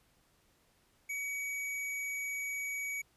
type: tone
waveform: square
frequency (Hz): 2264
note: C#7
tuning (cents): +36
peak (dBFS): -36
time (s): 1.09-3.02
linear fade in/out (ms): 10
effects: pink hiss -70 dBFS RMS until 3.16 s + resampled to 32000 Hz